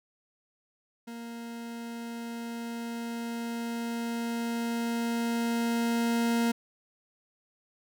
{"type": "tone with level ramp", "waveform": "40% pulse", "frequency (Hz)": 233.1, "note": "A#3", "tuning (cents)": 0, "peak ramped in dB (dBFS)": [-38, -23], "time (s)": [1.07, 6.52], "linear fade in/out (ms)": 10, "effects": []}